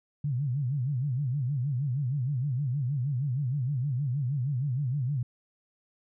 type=tone with vibrato; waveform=sine; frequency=133.8 Hz; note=C3; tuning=39 cents sharp; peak=-26 dBFS; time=0.24-5.23 s; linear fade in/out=5 ms; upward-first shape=sine; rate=6.4 Hz; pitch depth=190 cents each way; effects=none